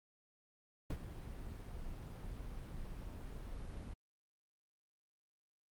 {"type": "noise with ADSR envelope", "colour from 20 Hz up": "brown", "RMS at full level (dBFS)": -36, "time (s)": [0.9, 3.94], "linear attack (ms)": 4, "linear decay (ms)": 58, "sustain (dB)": -10, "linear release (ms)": 9, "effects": ["Opus 32 kbps"]}